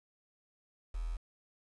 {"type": "tone with quantisation", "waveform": "sine", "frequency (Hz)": 41.2, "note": "E1", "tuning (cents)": 0, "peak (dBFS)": -34, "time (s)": [0.94, 1.17], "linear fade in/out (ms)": 10, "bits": 9, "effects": ["resampled to 24000 Hz"]}